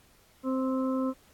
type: harmonic tone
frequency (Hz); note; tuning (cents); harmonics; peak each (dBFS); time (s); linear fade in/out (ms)
261.6; C4; 0; 1 / 2 / 4 / 5; -27 / -33 / -39 / -41; 0.43-1.14; 50
effects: pink hiss -61 dBFS RMS until 1.33 s + AAC 64 kbps